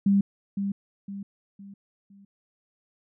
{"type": "tone with echo", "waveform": "sine", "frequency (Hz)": 198.6, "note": "G3", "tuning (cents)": 23, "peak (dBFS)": -17, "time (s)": [0.06, 0.21], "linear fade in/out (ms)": 5, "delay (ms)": 510, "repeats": 4, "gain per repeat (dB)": -8, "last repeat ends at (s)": 2.25, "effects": []}